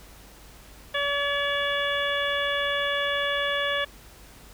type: harmonic tone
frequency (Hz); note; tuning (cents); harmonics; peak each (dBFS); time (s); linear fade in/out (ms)
570; C#5; +48; 1 / 2 / 3 / 4 / 5 / 6; -29 / -32 / -28 / -35 / -34 / -31; 0.94-3.85; 10
effects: added 50 Hz sine -51 dBFS peak until 4.53 s + pink hiss -50 dBFS RMS until 4.53 s